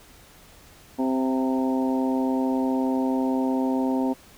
harmonic tone with a mistuned harmonic, 130.81 Hz, C3, in tune, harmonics 2 / 3 / 4 / 5 / 6 / 7, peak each -22 / -32 / -32 / -34 / -36 / -33 dBFS, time 0.98-4.14 s, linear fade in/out 20 ms, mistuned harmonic 5, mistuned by +20 cents, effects pink hiss -51 dBFS RMS until 4.37 s

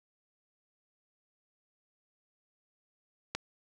click, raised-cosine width 0.2 ms, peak -15 dBFS, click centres 3.35 s, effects none

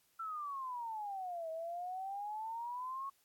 sine exponential two-way sweep, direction down then up, 1352 to 638 to 1108 Hz, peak -39 dBFS, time 0.19-3.1 s, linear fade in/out 10 ms, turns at 1.5 s, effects white hiss -73 dBFS RMS until 3.24 s + AAC 64 kbps

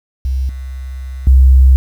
sine tone with level steps, 65.4 Hz, C2, in tune, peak -13 / -22 / -3 dBFS, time 0.25-1.76 s, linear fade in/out 0 ms, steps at 0.49 / 1.27 s, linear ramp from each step 2 ms, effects 7-bit

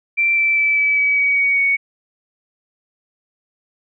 sine tone with pitch steps, 2349 / 2331 / 2314 / 2297 / 2279 / 2262 / 2246 / 2229 Hz, D7 / D7 / D7 / D7 / C#7 / C#7 / C#7 / C#7, 0 / -14 / -26 / -39 / +47 / +34 / +22 / +9 cents, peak -13 dBFS, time 0.17-1.77 s, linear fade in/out 20 ms, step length 200 ms, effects none

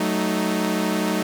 sawtooth chord, D# diminished, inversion first, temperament equal with one note detuned, 187.58 / 220 / 311.1 Hz, F#3 / A3 / D#4, +24 / 0 / 0 cents, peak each -21 dBFS, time 0-1.23 s, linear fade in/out 5 ms, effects none

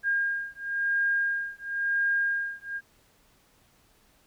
sine beating tone pair, 1615 / 1615.97 Hz, G#6 / G#6, -49 / -48 cents, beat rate 0.97 Hz, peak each -28 dBFS, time 0.03-2.81 s, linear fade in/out 50 ms, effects pink hiss -63 dBFS RMS until 4.26 s

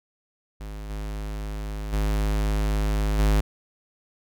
square tone with level steps, 51.91 Hz, G#1, in tune, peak -34 / -30 / -22 / -18 dBFS, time 0.6-3.41 s, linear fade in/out 10 ms, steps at 0.89 / 1.92 / 3.18 s, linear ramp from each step 20 ms, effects none

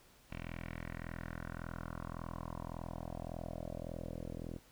10% pulse tone with low-pass filter sweep, 41.77 Hz, E1, 24 cents sharp, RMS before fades -44 dBFS, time 0.3-4.59 s, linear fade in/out 20 ms, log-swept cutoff 2600 to 420 Hz, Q 3.3, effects pink hiss -64 dBFS RMS until 4.71 s

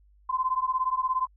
sine beating tone pair, 1023 / 1040 Hz, C6 / C6, -39 / -11 cents, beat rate 17 Hz, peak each -27 dBFS, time 0.29-1.27 s, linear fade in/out 10 ms, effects added 50 Hz sine -56 dBFS peak until 1.36 s

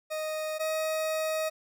40% pulse tone pair in turn, 622.3 / 630.3 Hz, D#5 / D#5, 0 / +22 cents, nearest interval unison, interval 22 cents, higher second, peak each -30 / -27 dBFS, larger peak second, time 0.1-0.59 / 0.59-1.5 s, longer second, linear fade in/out 20 ms, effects none

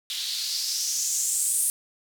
blue noise with band-pass filter sweep, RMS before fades -27 dBFS, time 0.1-1.7 s, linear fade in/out 0 ms, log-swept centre 3500 to 9600 Hz, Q 3.7, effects none

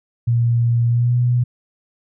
sine tone with pitch glide, 118.1 to 122.41 Hz, A#2 to B2, +23 to -15 cents, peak -13 dBFS, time 0.27-1.44 s, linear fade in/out 10 ms, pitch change +62 cents, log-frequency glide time 0.88-1.15 s, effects none

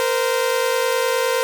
sawtooth tone pair together, 466.2 / 515.9 Hz, A#4 / C5, 0 / -24 cents, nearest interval major second, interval 176 cents, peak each -17 / -16 dBFS, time 0-1.43 s, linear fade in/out 0 ms, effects none

